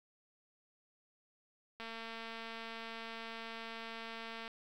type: click train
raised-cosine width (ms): 0.3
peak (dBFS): -30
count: 609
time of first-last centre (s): 1.8-4.478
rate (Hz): 227
effects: 11-bit